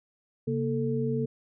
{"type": "tone cluster", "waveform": "sine", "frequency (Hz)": [134.8, 233.8, 442.4], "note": ["C#3", "A#3", "A4"], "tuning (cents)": [-48, 5, 9], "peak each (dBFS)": -30, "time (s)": [0.47, 1.26], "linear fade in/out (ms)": 10, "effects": []}